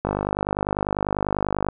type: click train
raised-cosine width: 1 ms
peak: -8 dBFS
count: 83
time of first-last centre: 0.05-1.687 s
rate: 50.1 Hz
effects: none